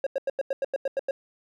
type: tone bursts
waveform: triangle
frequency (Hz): 544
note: C#5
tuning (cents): -33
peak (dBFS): -21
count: 10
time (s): 0.04-1.11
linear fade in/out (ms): 2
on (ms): 26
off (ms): 90
effects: none

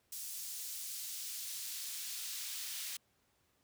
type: noise with high-pass filter sweep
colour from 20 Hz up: pink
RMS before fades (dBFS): -43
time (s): 0.12-2.97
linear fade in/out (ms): 5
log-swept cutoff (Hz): 6500 to 3200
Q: 0.78
effects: pink hiss -75 dBFS RMS until 3.63 s + high-pass 60 Hz 12 dB/octave

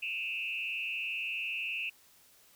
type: tone with frequency modulation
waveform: sine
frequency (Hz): 2637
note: E7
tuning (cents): 0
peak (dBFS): -33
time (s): 0.02-1.9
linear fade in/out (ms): 10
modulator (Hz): 155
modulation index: 1.1
effects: white hiss -62 dBFS RMS until 2.55 s

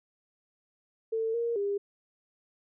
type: tone with pitch steps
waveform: sine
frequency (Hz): 447.8 / 467.8 / 402.9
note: A4 / A#4 / G4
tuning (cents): +30 / +6 / +48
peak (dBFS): -27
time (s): 1.12-1.78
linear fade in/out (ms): 10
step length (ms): 220
effects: none

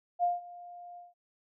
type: tone with ADSR envelope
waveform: sine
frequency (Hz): 704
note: F5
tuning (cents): +14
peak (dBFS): -23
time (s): 0.19-1.14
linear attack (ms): 43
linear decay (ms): 170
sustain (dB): -21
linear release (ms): 170
effects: none

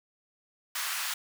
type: high-pass noise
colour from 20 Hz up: pink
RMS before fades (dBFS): -33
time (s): 0.75-1.14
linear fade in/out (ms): 5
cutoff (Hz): 1100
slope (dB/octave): 24
effects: none

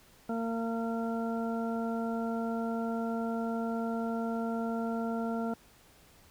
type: harmonic tone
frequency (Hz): 228.8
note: A#3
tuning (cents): -32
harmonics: 1 / 2 / 3 / 4 / 6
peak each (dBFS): -32 / -38 / -38 / -45 / -43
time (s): 0.29-5.54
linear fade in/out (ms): 5
effects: pink hiss -60 dBFS RMS until 6.3 s

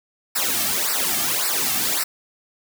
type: noise with flanger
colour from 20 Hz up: white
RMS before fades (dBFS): -22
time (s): 0.35-2.04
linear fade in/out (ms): 10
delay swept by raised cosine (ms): 0.3 to 2.1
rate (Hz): 1.8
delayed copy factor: -1
effects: none

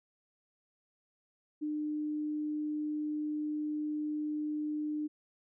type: tone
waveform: sine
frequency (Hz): 301.6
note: D4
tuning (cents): +46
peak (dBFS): -32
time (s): 1.61-5.08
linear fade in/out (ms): 20
effects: none

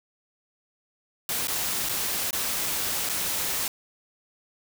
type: noise with dropouts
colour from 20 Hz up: white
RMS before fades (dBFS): -28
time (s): 1.29-3.68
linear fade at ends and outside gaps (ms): 2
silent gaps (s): 1.472-1.481 / 1.889-1.893 / 2.308-2.329 / 3.091-3.095
effects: none

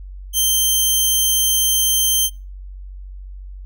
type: tone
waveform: 10% pulse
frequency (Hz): 3136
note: G7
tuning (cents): 0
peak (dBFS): -6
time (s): 0.33-2.3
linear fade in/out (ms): 50
effects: noise-tail reverb RT60 0.3 s tail -24 dB re dry + added 47 Hz sine -31 dBFS peak until 3.65 s

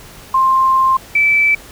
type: tone pair in turn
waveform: sine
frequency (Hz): 1054 / 2316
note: C6 / D7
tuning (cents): +12 / -25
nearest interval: octave + major second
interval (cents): 1363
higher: second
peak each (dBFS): -9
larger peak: neither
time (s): 0.34-0.97 / 1.15-1.55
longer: first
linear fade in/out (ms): 5
effects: pink hiss -38 dBFS RMS until 1.71 s

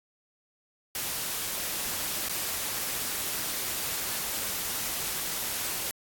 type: noise with dropouts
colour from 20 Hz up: white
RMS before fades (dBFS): -32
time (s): 0.95-5.91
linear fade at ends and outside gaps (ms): 1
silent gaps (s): 2.287-2.294
effects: AAC 64 kbps

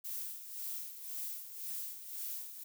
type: noise with tremolo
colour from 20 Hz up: violet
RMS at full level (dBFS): -40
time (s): 0.04-2.64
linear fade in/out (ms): 10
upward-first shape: sine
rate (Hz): 1.9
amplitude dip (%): 65
effects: none

